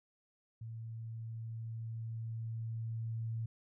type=tone with level ramp; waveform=sine; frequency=113.3 Hz; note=A#2; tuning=49 cents flat; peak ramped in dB=-42 to -35 dBFS; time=0.61-3.46 s; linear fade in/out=5 ms; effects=none